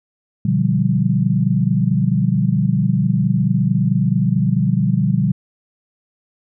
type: chord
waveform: sine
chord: G dominant seventh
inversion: first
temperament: just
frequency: 122.5 / 147 / 176.4 / 196 Hz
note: B2 / D3 / F3 / G3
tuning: -14 / +2 / +18 / 0 cents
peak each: -19 dBFS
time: 0.45-5.32 s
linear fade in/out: 5 ms
effects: none